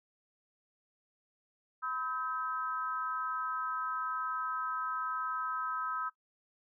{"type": "tone with amplitude modulation", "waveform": "sine", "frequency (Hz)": 1282, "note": "E6", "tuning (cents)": -49, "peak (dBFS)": -29, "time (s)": [1.82, 6.1], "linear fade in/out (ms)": 20, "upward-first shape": "sine", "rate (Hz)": 279, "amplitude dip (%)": 90, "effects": ["noise-tail reverb RT60 0.1 s tail -19 dB re dry"]}